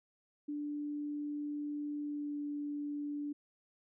sine tone with pitch glide, 293.7 to 291.5 Hz, D4 to D4, 0 to -13 cents, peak -36 dBFS, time 0.48-3.33 s, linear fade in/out 10 ms, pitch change -13 cents, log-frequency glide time 2.01-2.39 s, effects none

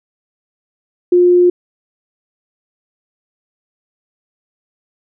sine tone, 355.4 Hz, F4, 30 cents sharp, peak -6 dBFS, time 1.12-1.5 s, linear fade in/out 5 ms, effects none

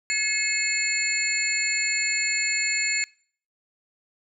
sine tone cluster, 1704 / 2169 / 2576 / 4341 / 7180 Hz, G#6 / C#7 / E7 / C#8 / A8, +44 / -38 / -41 / -37 / +34 cents, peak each -33 / -25 / -32 / -31 / -28 dBFS, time 0.1-3.04 s, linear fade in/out 0 ms, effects noise-tail reverb RT60 0.5 s tail -23 dB re dry

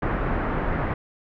pink low-pass noise, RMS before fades -25 dBFS, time 0.02-0.94 s, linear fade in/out 5 ms, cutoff 1800 Hz, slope 24 dB/octave, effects none

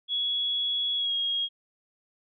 sine tone with pitch glide, 3360 to 3274 Hz, G#7 to G#7, +19 to -25 cents, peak -25 dBFS, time 0.08-1.49 s, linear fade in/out 50 ms, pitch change -44 cents, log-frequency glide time 0.96-1.13 s, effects none

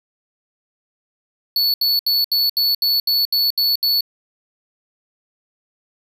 square tone bursts, 4435 Hz, C#8, in tune, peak -15 dBFS, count 10, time 1.56-4.008 s, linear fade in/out 2 ms, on 180 ms, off 72 ms, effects none

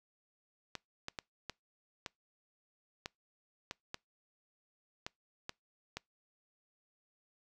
clicks, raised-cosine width 0.2 ms, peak -22 dBFS, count 11, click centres 0.753 / 1.084 / 1.188 / 1.497 / 2.062 / 3.059 / 3.711 / 3.944 / 5.065 / 5.494 / 5.97 s, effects noise-tail reverb RT60 0.2 s tail -26 dB re dry

